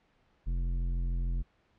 sine tone with tanh clipping, 43.43 Hz, F1, 9 cents flat, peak -30 dBFS, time 0.46-1.43 s, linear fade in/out 20 ms, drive 11 dB, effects pink hiss -69 dBFS RMS until 1.78 s + low-pass 3000 Hz 12 dB/octave

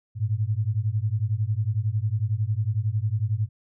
sine beating tone pair, 102 / 113 Hz, G#2 / A2, -31 / +47 cents, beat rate 11 Hz, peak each -25 dBFS, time 0.15-3.49 s, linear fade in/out 50 ms, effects none

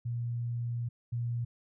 sine tone pair in turn, 118.9 / 118.9 Hz, A#2 / A#2, +35 / +35 cents, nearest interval unison, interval 0 cents, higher neither, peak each -31 / -30 dBFS, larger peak second, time 0.05-0.89 / 1.12-1.45 s, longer first, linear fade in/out 10 ms, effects none

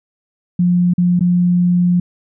sine tone with dropouts, 177.1 Hz, F3, 24 cents sharp, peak -10 dBFS, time 0.59-2 s, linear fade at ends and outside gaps 5 ms, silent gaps 0.937-0.98 / 1.194-1.207 s, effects none

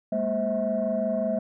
sine tone cluster, 206.1 / 231.5 / 522 / 647 Hz, G#3 / A#3 / C5 / E5, -13 / -12 / -4 / -32 cents, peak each -29 / -30 / -33 / -25 dBFS, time 0.12-1.39 s, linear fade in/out 5 ms, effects tanh soft clip ceiling -16 dBFS

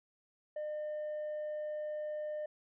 sine tone with tanh clipping, 605 Hz, D#5, 49 cents flat, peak -37 dBFS, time 0.56-2.46 s, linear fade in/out 5 ms, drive 2 dB, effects none

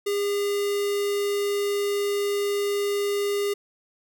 square tone with notch filter, 405.6 Hz, G#4, 41 cents flat, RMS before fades -25 dBFS, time 0.06-3.54 s, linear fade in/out 10 ms, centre 1400 Hz, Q 2, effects none

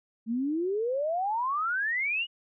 sine exponential sweep, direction up, 217.8 to 2951 Hz, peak -26 dBFS, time 0.26-2.27 s, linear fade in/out 50 ms, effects none

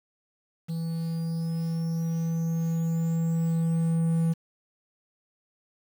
triangle tone with level ramp, 164.81 Hz, E3, in tune, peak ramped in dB -26 to -19 dBFS, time 0.68-4.34 s, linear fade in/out 20 ms, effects 8-bit

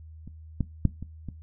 clicks, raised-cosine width 5 ms, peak -28 / -13 / -8 / -24 / -22 dBFS, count 5, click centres 0.276 / 0.607 / 0.853 / 1.026 / 1.287 s, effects noise-tail reverb RT60 0.2 s tail -18 dB re dry + added 79 Hz sine -43 dBFS peak until 1.42 s

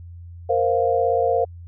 sine chord, Bb suspended second, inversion none, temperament equal, 466.2 / 523.3 / 698.5 Hz, Bb4 / C5 / F5, 0 / 0 / 0 cents, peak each -21 dBFS, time 0.49-1.45 s, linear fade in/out 10 ms, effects added 86 Hz sine -36 dBFS peak until 1.67 s

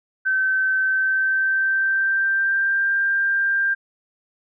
sine tone with pitch glide, 1538 to 1589.5 Hz, G6 to G6, -33 to +24 cents, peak -17 dBFS, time 0.25-3.75 s, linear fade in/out 20 ms, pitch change +57 cents, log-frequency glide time 0.79-2.94 s, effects none

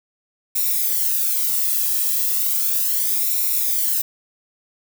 violet noise with flanger, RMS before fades -20 dBFS, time 0.55-4.02 s, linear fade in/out 10 ms, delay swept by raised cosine 0.63 to 1.39 ms, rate 0.35 Hz, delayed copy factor -0.75, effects none

